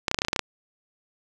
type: clicks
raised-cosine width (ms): 0.2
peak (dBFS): -5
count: 10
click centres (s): 0.082 / 0.114 / 0.145 / 0.188 / 0.219 / 0.249 / 0.284 / 0.331 / 0.362 / 0.393
effects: none